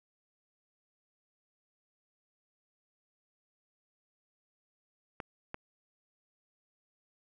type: clicks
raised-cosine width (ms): 0.5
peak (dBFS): -23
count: 2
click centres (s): 5.202 / 5.544
effects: none